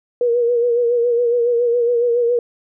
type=tone with vibrato; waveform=sine; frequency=477.2 Hz; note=A#4; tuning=41 cents sharp; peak=-13 dBFS; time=0.21-2.39 s; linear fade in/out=2 ms; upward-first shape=sine; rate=7.2 Hz; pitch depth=45 cents each way; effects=none